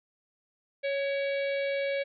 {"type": "harmonic tone with a mistuned harmonic", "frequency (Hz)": 554.4, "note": "C#5", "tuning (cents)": 0, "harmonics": [1, 3, 4, 5, 6, 7, 8], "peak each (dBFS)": [-28, -40, -36, -49, -47, -47, -53], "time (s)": [0.83, 2.04], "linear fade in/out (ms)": 20, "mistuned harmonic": 4, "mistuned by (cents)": 42, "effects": []}